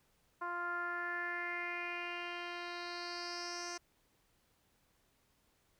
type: tone with low-pass filter sweep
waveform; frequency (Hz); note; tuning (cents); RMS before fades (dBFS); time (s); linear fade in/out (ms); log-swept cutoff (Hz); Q
10% pulse; 349.2; F4; 0; -41; 0.41-3.78; 10; 1200 to 6300; 4.8
effects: pink hiss -74 dBFS RMS until 5.79 s